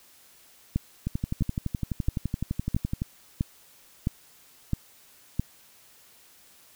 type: two click trains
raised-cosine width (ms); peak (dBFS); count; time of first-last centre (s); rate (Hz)
5; -12 / -15; 8 / 24; 0.76-5.396 / 1.07-3.019; 1.51 / 11.8
effects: white hiss -56 dBFS RMS until 6.75 s